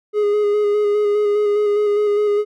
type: tone with vibrato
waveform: triangle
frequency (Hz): 415.3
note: G#4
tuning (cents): 0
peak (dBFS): -12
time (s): 0.13-2.45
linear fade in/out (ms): 50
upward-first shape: square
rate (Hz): 4.9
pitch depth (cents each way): 18
effects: none

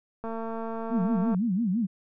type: click train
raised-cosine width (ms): 1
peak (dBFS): -22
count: 251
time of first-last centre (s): 0.24-1.346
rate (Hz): 226
type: tone with vibrato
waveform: sine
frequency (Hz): 207.7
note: G#3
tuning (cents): 0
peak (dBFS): -23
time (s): 0.9-1.87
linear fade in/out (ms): 20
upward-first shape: sine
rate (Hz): 5.9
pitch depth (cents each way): 260
effects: none

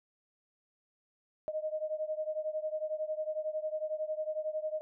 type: beating tone pair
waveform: sine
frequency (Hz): 616 / 627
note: D#5 / D#5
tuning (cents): -17 / +13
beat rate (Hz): 11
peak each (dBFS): -35 / -37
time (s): 1.48-4.81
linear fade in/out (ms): 0
effects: none

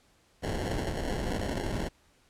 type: noise with sample-and-hold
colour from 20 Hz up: pink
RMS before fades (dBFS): -32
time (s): 0.42-1.89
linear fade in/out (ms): 20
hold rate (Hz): 1225
effects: pink hiss -65 dBFS RMS until 2.29 s + low-pass 10000 Hz 12 dB/octave

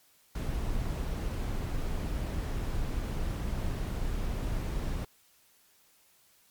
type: noise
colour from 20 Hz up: brown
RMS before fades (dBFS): -32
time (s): 0.35-5.05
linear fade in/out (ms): 5
effects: white hiss -64 dBFS RMS until 6.5 s + MP3 96 kbps

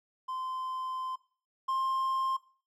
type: tone pair in turn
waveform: triangle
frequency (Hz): 1035 / 1057.4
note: C6 / C6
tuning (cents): -19 / +18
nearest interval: unison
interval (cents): 37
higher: second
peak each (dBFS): -32 / -26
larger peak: second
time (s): 0.28-1.16 / 1.68-2.37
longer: first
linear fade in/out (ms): 10
effects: noise-tail reverb RT60 0.4 s tail -17 dB re dry

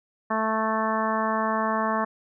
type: harmonic tone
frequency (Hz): 220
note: A3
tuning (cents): 0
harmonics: 1 / 2 / 3 / 4 / 5 / 6 / 7 / 8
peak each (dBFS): -29 / -34 / -29 / -30 / -27 / -35 / -37 / -34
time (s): 0.3-2.05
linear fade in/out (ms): 10
effects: none

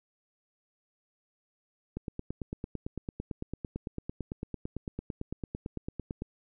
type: click train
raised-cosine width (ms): 3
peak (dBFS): -22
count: 39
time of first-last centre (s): 1.97-6.221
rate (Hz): 8.94
effects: none

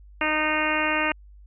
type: harmonic tone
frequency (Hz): 307.8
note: D#4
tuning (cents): -19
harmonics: 1 / 2 / 3 / 4 / 5 / 6 / 7 / 8 / 9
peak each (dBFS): -30 / -30 / -30 / -30 / -30 / -30 / -30 / -30 / -30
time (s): 0.21-1.12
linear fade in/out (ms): 2
effects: added 50 Hz sine -45 dBFS peak until 1.46 s

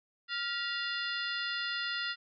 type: harmonic tone with a mistuned harmonic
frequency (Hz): 699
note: F5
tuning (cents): +1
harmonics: 2 / 3 / 4 / 5 / 6 / 7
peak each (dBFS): -37 / -39 / -40 / -41 / -42 / -42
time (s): 0.28-2.16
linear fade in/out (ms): 50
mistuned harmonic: 3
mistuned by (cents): -150
effects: none

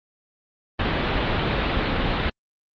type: low-pass noise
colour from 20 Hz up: pink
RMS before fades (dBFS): -23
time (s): 0.79-2.3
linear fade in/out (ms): 5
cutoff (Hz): 3900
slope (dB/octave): 48
effects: Opus 32 kbps

